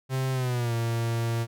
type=tone with pitch glide; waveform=45% pulse; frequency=131.6 to 115.9 Hz; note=C3 to A#2; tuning=+10 to -10 cents; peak=-25 dBFS; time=0.09-1.47 s; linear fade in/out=50 ms; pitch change=-220 cents; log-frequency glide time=0.32-0.74 s; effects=none